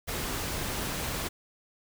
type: noise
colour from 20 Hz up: pink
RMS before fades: -33 dBFS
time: 0.07-1.29 s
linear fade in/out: 20 ms
effects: none